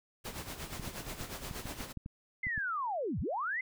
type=noise with tremolo; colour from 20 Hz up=pink; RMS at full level=-40 dBFS; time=0.24-1.93 s; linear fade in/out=20 ms; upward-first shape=sine; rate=8.4 Hz; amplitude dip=65%
type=clicks; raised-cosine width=5 ms; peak=-29 dBFS; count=10; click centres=0.797 / 0.877 / 1.211 / 1.512 / 1.656 / 1.807 / 1.973 / 2.061 / 2.469 / 2.578 s
type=linear two-way sweep; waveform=sine; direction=down then up; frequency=2100 to 54.3 to 2100 Hz; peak=-32 dBFS; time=2.43-3.61 s; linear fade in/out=5 ms; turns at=3.2 s
effects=none